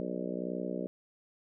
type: harmonic tone with a mistuned harmonic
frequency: 61.74 Hz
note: B1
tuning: in tune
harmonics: 3 / 4 / 5 / 6 / 7 / 8 / 9 / 10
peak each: -39 / -40 / -41 / -42 / -42 / -43 / -44 / -44 dBFS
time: 0-0.87 s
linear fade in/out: 0 ms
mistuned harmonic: 10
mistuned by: -32 cents
effects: none